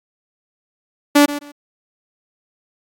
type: tone with echo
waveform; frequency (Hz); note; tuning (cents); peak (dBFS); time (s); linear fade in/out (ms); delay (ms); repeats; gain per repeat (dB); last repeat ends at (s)
sawtooth; 289.8; D4; -23; -4; 1.15-1.26; 10; 130; 2; -14; 1.52
effects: AAC 48 kbps